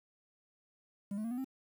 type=tone with pitch steps; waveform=triangle; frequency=200.4 / 214.8 / 230.2 / 246.7 / 264.4 Hz; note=G3 / A3 / A#3 / B3 / C4; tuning=+38 / -41 / -22 / -2 / +18 cents; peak=-33 dBFS; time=1.11-1.445 s; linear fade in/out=5 ms; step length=67 ms; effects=10-bit